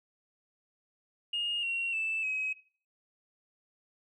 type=tone with pitch steps; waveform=sine; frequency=2847 / 2742 / 2641 / 2544 Hz; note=F7 / F7 / E7 / D#7; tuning=+33 / -32 / +3 / +38 cents; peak=-29 dBFS; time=1.33-2.53 s; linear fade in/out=5 ms; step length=300 ms; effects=noise-tail reverb RT60 0.4 s tail -17 dB re dry + tanh soft clip ceiling -25 dBFS